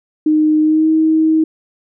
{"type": "tone with pitch glide", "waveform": "sine", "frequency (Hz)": [308, 316.8], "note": ["D#4", "D#4"], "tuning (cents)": [-17, 31], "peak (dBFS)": -9, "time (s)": [0.26, 1.44], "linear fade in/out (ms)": 5, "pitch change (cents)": 48, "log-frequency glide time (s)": [0.61, 0.89], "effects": []}